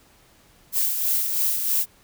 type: noise with tremolo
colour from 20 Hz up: violet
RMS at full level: -21 dBFS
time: 0.72-1.86 s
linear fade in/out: 50 ms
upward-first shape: sine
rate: 3.1 Hz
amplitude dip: 45%
effects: pink hiss -56 dBFS RMS until 2.03 s